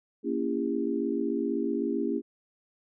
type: chord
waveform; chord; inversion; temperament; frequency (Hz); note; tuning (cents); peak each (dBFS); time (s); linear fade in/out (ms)
sine; A# diminished seventh; none; just; 233.1 / 279.7 / 335.6 / 402.8; A#3 / C#4 / E4 / G4; 0 / +16 / +31 / +47; -32 / -31 / -32 / -32; 0.23-2.22; 50
effects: none